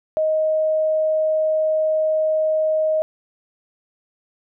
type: tone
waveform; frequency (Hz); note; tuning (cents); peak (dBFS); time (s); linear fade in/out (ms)
sine; 626; D#5; +10; -16; 0.17-3.02; 0
effects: none